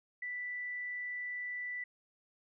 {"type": "tone", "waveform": "sine", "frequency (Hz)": 1975.5, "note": "B6", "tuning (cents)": 0, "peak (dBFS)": -37, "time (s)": [0.22, 1.84], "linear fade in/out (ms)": 5, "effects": []}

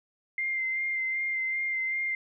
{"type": "tone with vibrato", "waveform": "sine", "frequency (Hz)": 2093, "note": "C7", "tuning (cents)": 0, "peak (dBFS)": -27, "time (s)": [0.38, 2.15], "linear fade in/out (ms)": 2, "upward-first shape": "sine", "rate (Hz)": 2.6, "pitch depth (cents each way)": 20, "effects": []}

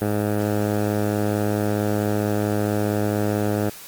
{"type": "tone with low-pass filter", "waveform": "10% pulse", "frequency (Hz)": 104.5, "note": "G#2", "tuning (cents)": 11, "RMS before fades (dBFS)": -22, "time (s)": [0.01, 3.7], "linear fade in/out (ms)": 10, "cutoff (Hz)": 1200, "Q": 0.72, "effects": ["white hiss -40 dBFS RMS until 3.87 s", "Opus 32 kbps"]}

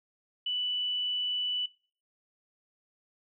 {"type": "tone", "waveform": "sine", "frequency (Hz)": 2972, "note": "F#7", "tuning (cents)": 7, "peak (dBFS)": -29, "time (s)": [0.46, 1.66], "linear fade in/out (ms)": 5, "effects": ["noise-tail reverb RT60 0.4 s tail -21 dB re dry"]}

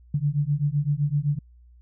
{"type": "beating tone pair", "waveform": "sine", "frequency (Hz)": [141.7, 149.5], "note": ["C#3", "D3"], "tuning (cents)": [38, 31], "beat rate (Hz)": 7.8, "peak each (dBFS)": -24, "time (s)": [0.14, 1.39], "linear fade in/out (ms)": 5, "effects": ["added 60 Hz sine -49 dBFS peak until 1.81 s"]}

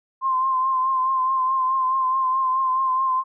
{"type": "tone with vibrato", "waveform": "sine", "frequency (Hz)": 1046.5, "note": "C6", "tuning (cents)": 0, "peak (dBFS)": -18, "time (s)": [0.21, 3.24], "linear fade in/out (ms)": 50, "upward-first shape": "triangle", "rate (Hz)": 4.7, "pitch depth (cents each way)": 41, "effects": []}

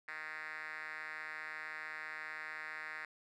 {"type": "tone with band-pass filter", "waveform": "5% pulse", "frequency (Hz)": 155.4, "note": "D#3", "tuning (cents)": -2, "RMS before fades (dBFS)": -45, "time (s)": [0.08, 3.05], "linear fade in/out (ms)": 2, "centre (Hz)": 1900, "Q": 3.6, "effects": []}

